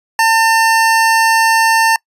25% pulse tone, 900 Hz, A5, 39 cents sharp, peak -5 dBFS, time 0.19-1.96 s, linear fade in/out 2 ms, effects noise-tail reverb RT60 0.1 s tail -26 dB re dry + resampled to 32000 Hz

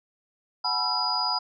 sine tone cluster, 740 / 854 / 986 / 1340 / 4923 Hz, F#5 / G#5 / B5 / E6 / D#8, 0 / +48 / -3 / +28 / -19 cents, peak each -33 / -32 / -30 / -34 / -26 dBFS, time 0.64-1.39 s, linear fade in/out 10 ms, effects none

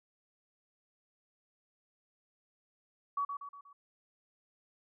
sine tone with echo, 1132 Hz, C#6, 36 cents sharp, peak -30 dBFS, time 3.17-3.25 s, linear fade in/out 5 ms, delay 120 ms, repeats 4, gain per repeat -6 dB, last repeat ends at 3.73 s, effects none

